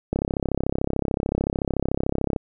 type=click train; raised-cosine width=2 ms; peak=-9 dBFS; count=76; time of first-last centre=0.13-2.362 s; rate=33.6 Hz; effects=none